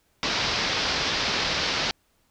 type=low-pass noise; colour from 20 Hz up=white; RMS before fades=-26 dBFS; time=0.23-1.91 s; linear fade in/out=0 ms; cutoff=5400 Hz; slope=48 dB/octave; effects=pink hiss -67 dBFS RMS until 2.3 s